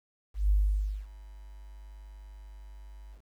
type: tone with ADSR envelope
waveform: sine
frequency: 50.4 Hz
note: G1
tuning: 49 cents sharp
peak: -20 dBFS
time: 0.34-3.22 s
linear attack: 160 ms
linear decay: 560 ms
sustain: -24 dB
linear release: 94 ms
effects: 10-bit